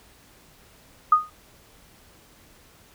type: tone with exponential decay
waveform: sine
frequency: 1238 Hz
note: D#6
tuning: 9 cents flat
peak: -9 dBFS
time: 1.12-1.3 s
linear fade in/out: 5 ms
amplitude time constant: 38 ms
effects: pink hiss -54 dBFS RMS until 2.94 s